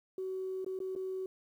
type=tone with dropouts; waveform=sine; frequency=376.7 Hz; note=F#4; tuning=31 cents sharp; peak=-34 dBFS; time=0.18-1.26 s; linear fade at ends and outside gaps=2 ms; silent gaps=0.646-0.663 / 0.79-0.802 / 0.952-0.961 s; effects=tanh soft clip ceiling -30 dBFS + 11-bit